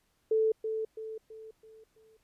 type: tone with echo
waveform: sine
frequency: 440 Hz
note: A4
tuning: in tune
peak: -23 dBFS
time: 0.31-0.52 s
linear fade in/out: 5 ms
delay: 330 ms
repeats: 5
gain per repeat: -7 dB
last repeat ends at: 2.17 s
effects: pink hiss -73 dBFS RMS until 2.23 s + resampled to 32000 Hz